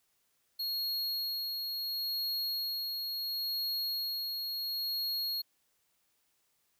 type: tone with tremolo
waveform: square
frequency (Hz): 4300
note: C8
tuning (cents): +47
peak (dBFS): -32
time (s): 0.59-5.42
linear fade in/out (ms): 10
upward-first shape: sine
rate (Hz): 0.72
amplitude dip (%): 30
effects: white hiss -75 dBFS RMS until 6.79 s